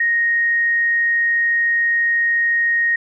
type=tone; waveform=sine; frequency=1867 Hz; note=A#6; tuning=2 cents sharp; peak=-14 dBFS; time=0-2.96 s; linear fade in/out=5 ms; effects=none